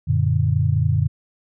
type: chord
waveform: sine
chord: Gb augmented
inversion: none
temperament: equal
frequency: 92.5 / 116.54 / 146.83 Hz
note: Gb2 / Bb2 / D3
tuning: 0 / 0 / 0 cents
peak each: -20 dBFS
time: 0.07-1.08 s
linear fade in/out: 20 ms
effects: none